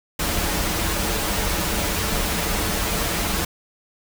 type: noise with comb filter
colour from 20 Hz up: pink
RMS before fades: -23 dBFS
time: 0.19-3.45 s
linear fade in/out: 5 ms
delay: 7.8 ms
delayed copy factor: -0.6
effects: none